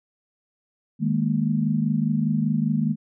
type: tone cluster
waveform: sine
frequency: 155.7 / 207.2 / 232.2 Hz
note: D#3 / G#3 / A#3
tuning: +2 / -4 / -7 cents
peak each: -24 dBFS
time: 0.99-2.96 s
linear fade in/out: 50 ms
effects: none